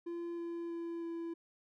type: tone with pitch steps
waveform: triangle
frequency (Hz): 341.9 / 339.5 / 337.2 / 334.9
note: F4 / F4 / E4 / E4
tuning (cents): -37 / -49 / +39 / +27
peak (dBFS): -36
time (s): 0.06-1.34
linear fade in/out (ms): 10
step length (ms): 320
effects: none